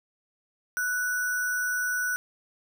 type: tone with sample-and-hold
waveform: sine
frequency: 1480 Hz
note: F#6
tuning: in tune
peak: -25 dBFS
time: 0.77-2.16 s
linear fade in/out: 0 ms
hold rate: 7350 Hz
effects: none